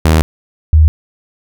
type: tone pair in turn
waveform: sawtooth / sine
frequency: 79.3 / 77.85 Hz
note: D#2 / D#2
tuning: +33 / +2 cents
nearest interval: unison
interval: 31 cents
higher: first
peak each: -3 dBFS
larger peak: neither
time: 0.05-0.22 / 0.73-0.88 s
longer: first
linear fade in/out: 0 ms
effects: none